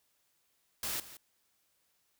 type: noise with echo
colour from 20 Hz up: white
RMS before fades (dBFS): -36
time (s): 0.83-1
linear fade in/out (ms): 2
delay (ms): 170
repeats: 1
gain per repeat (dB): -15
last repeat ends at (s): 1.17
effects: white hiss -75 dBFS RMS until 2.19 s